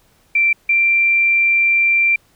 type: tone pair in turn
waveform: sine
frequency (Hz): 2349 / 2360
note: D7 / D7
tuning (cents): 0 / +8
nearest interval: unison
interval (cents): 8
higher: second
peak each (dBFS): -11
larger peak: neither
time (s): 0.35-0.53 / 0.69-2.16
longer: second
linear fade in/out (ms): 5
effects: pink hiss -56 dBFS RMS until 2.35 s